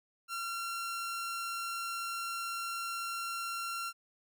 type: tone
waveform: sawtooth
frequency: 1369 Hz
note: F6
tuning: 35 cents flat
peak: -32 dBFS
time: 0.28-3.93 s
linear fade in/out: 50 ms
effects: none